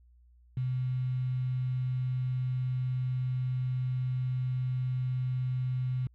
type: tone with quantisation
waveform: sine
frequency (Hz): 127.4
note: C3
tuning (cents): -46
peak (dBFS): -28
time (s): 0.57-6.07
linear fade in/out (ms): 2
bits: 8
effects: added 60 Hz sine -57 dBFS peak until 6.14 s + low-pass 2000 Hz 12 dB/octave